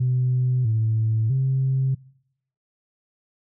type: tone with pitch steps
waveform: sine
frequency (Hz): 126.5 / 110.7 / 132.8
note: B2 / A2 / C3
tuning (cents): +42 / +11 / +26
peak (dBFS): -17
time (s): 0-1.95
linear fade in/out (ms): 10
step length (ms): 650
effects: noise-tail reverb RT60 0.8 s tail -25 dB re dry + tanh soft clip ceiling -14 dBFS